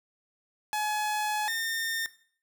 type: tone pair in turn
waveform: sawtooth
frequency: 847 / 1818.2 Hz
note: G#5 / A#6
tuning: +34 / -44 cents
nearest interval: octave + minor second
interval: 1322 cents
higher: second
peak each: -24 / -25 dBFS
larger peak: first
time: 0.73-1.48 / 1.48-2.06 s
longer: first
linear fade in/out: 0 ms
effects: noise-tail reverb RT60 0.5 s tail -17 dB re dry